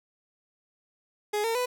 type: tone with pitch steps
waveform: 30% pulse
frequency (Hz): 417.9 / 455.7 / 497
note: G#4 / A#4 / B4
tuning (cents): +11 / -39 / +11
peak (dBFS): -23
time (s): 1.33-1.66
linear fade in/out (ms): 10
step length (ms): 110
effects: none